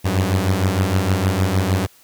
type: beating tone pair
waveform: sawtooth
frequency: 91.5 / 98 Hz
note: F#2 / G2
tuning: -19 / 0 cents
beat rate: 6.5 Hz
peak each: -15 dBFS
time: 0.04-1.87 s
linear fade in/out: 20 ms
effects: white hiss -51 dBFS RMS until 2.03 s